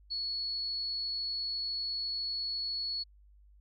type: tone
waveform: sine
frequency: 4386 Hz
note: C#8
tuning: 19 cents flat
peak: -32 dBFS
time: 0.1-3.04 s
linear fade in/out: 20 ms
effects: added 50 Hz sine -56 dBFS peak until 3.6 s + MP3 96 kbps